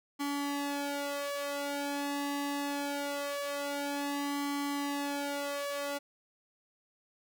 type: tone with flanger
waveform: sawtooth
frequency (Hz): 284.7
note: C#4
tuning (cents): +46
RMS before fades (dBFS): -35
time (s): 0.19-5.99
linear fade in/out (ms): 20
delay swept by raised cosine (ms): 0.95 to 2.45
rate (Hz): 0.23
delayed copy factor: +1
effects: none